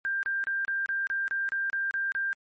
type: tone bursts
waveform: sine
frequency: 1588 Hz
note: G6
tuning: 22 cents sharp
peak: -26 dBFS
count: 11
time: 0.05-2.33 s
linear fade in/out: 0 ms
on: 180 ms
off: 30 ms
effects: MP3 32 kbps